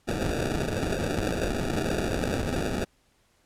white noise with sample-and-hold, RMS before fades -28 dBFS, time 0.07-2.85 s, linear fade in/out 20 ms, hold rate 1050 Hz, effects pink hiss -66 dBFS RMS until 3.45 s + low-pass 11000 Hz 12 dB/octave

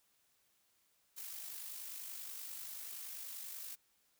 blue noise with amplitude modulation, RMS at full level -45 dBFS, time 1.16-3.76 s, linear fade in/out 20 ms, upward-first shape sine, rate 50.4 Hz, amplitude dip 40%, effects white hiss -75 dBFS RMS until 4.19 s

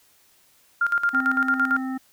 sine tone with tremolo, 1400 Hz, F6, 4 cents sharp, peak -17 dBFS, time 0.81-1.77 s, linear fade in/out 5 ms, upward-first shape square, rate 8.9 Hz, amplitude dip 75%
harmonic tone, 261.6 Hz, C4, in tune, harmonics 1 / 3 / 5 / 7, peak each -26 / -37 / -40 / -42 dBFS, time 1.13-1.98 s, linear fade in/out 10 ms
effects white hiss -59 dBFS RMS until 2.12 s

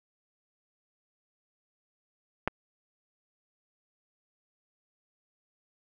clicks, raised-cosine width 0.5 ms, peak -11 / -29 dBFS, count 2, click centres 2.476 / 2.481 s, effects none

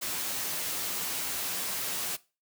white noise with comb filter, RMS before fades -33 dBFS, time 0.01-2.17 s, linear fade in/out 20 ms, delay 11 ms, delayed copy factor +0.5, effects noise-tail reverb RT60 0.3 s tail -20 dB re dry + high-pass 100 Hz 12 dB/octave

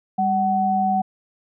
sine tone pair together, 199 / 751.3 Hz, G3 / F#5, +26 / +26 cents, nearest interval octave + major seventh, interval 2300 cents, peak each -23 / -18 dBFS, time 0.18-1.02 s, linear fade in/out 10 ms, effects none

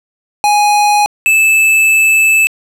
square tone pair in turn, 830.6 / 2625 Hz, G#5 / E7, 0 / -8 cents, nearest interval octave + minor sixth, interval 1992 cents, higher second, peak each -8 / -7 dBFS, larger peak second, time 0.44-1.06 / 1.26-2.47 s, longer second, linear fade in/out 0 ms, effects low-pass 12000 Hz 12 dB/octave + 8-bit

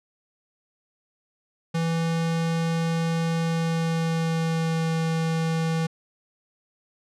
square tone with pitch glide, 165.1 to 162.73 Hz, E3 to E3, +3 to -22 cents, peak -23 dBFS, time 1.74-5.87 s, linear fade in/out 10 ms, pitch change -25 cents, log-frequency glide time 3.44-4.91 s, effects low-pass 8000 Hz 12 dB/octave

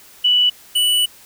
sine / square tone pair in turn, 2960 / 2960 Hz, F#7 / F#7, 0 / 0 cents, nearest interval unison, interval 0 cents, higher neither, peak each -11 / -14 dBFS, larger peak first, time 0.24-0.5 / 0.75-1.06 s, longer second, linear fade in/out 10 ms, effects white hiss -45 dBFS RMS until 1.25 s

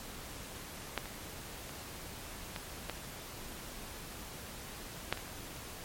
clicks, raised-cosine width 0.3 ms, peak -15 / -27 / -30 / -21 / -20 / -13 / -25 dBFS, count 7, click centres 0.977 / 1.057 / 1.694 / 2.562 / 2.897 / 5.126 / 5.174 s, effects pink hiss -46 dBFS RMS until 5.84 s + MP3 64 kbps

